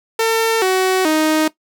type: tone with pitch steps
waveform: sawtooth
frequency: 451.1 / 375 / 311.7 Hz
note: A4 / F#4 / D#4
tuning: +43 / +23 / +3 cents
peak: -9 dBFS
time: 0.19-1.48 s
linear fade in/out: 5 ms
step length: 430 ms
effects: noise-tail reverb RT60 0.1 s tail -17 dB re dry